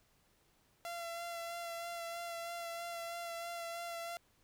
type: tone with vibrato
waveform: sawtooth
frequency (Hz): 681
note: F5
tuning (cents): -44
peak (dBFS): -37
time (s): 0.85-4.17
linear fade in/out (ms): 0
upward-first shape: sine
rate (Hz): 3.1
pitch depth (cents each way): 18
effects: pink hiss -72 dBFS RMS until 4.43 s